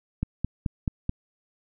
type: click train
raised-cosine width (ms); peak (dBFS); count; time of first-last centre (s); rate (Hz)
5; -13; 5; 0.23-1.094; 4.63
effects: none